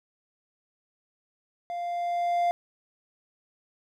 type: tone with level ramp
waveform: triangle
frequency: 697 Hz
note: F5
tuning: 4 cents flat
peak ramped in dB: -29 to -19 dBFS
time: 1.7-2.51 s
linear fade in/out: 0 ms
effects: none